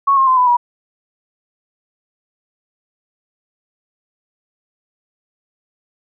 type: tone with pitch steps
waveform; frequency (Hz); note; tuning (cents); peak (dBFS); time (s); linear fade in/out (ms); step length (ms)
sine; 1106 / 1068.9 / 1033.1 / 998.5 / 965.1; C#6 / C6 / C6 / B5 / B5; -4 / +37 / -22 / +19 / -40; -9; 0.07-0.57; 10; 100
effects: none